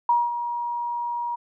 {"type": "tone with ADSR envelope", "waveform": "sine", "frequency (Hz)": 953, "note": "A#5", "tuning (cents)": 38, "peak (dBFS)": -15, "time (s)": [0.09, 1.36], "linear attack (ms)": 3, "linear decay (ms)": 210, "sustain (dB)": -10, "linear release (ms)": 14, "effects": []}